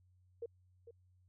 sine tone with echo, 466.2 Hz, A#4, in tune, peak -39 dBFS, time 0.42-0.46 s, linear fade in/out 5 ms, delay 450 ms, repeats 1, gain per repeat -12 dB, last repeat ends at 0.91 s, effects added 91 Hz sine -66 dBFS peak until 1.28 s

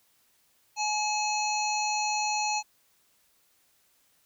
harmonic tone with a mistuned harmonic, 845 Hz, G#5, 30 cents sharp, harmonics 1 / 3 / 5 / 7 / 8, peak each -28 / -33 / -35 / -36 / -37 dBFS, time 0.76-2.63 s, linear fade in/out 50 ms, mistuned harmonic 3, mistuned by +22 cents, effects white hiss -67 dBFS RMS until 4.25 s

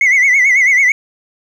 sine tone with vibrato, 2093 Hz, C7, in tune, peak -5 dBFS, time 0.01-0.92 s, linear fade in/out 2 ms, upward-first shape sine, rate 9.1 Hz, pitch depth 110 cents each way, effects tanh soft clip ceiling -6 dBFS + 7-bit

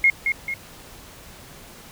sine tone with echo, 2151 Hz, C7, 47 cents sharp, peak -12 dBFS, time 0.04-0.1 s, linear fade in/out 2 ms, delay 220 ms, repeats 2, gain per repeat -6 dB, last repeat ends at 0.54 s, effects pink hiss -44 dBFS RMS until 1.91 s

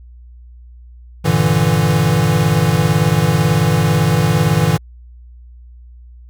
square chord, E half-diminished seventh, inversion first, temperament equal, 98 / 116.54 / 146.83 / 164.81 Hz, G2 / Bb2 / D3 / E3, 0 / 0 / 0 / 0 cents, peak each -21 / -19 / -17 / -16 dBFS, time 1.24-4.78 s, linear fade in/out 20 ms, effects added 60 Hz sine -36 dBFS peak until 6.29 s

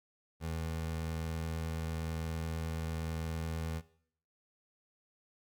25% pulse tone, 81 Hz, E2, 30 cents flat, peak -32 dBFS, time 0.4-3.82 s, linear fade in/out 50 ms, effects noise-tail reverb RT60 0.6 s tail -17 dB re dry + Opus 48 kbps

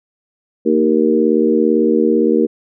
harmonic tone with a mistuned harmonic, 77.78 Hz, D#2, in tune, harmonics 3 / 4 / 5 / 6, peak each -16 / -16 / -16 / -16 dBFS, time 0.65-2.47 s, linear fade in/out 20 ms, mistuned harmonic 3, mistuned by -22 cents, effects none

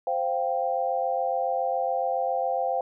sine chord, C suspended fourth, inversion none, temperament just, 523.3 / 697.7 / 784.9 Hz, C5 / F5 / G5, 0 / -2 / +2 cents, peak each -28 dBFS, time 0.07-2.81 s, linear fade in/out 2 ms, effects none

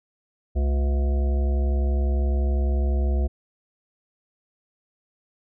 harmonic tone with a mistuned harmonic, 71.8 Hz, D2, 39 cents flat, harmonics 1 / 3 / 5 / 7 / 9 / 10, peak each -19 / -34 / -35 / -39 / -39 / -44 dBFS, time 0.55-3.28 s, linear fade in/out 20 ms, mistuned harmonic 1, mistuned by -150 cents, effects none

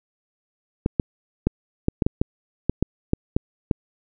clicks, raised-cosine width 3 ms, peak -5 dBFS, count 12, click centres 0.861 / 0.998 / 1.47 / 1.884 / 2.022 / 2.065 / 2.215 / 2.696 / 2.826 / 3.134 / 3.365 / 3.712 s, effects none

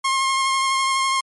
sawtooth tone with vibrato, 1071 Hz, C6, 40 cents sharp, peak -14 dBFS, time 0.04-1.21 s, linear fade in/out 10 ms, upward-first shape sine, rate 12 Hz, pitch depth 17 cents each way, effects MP3 48 kbps

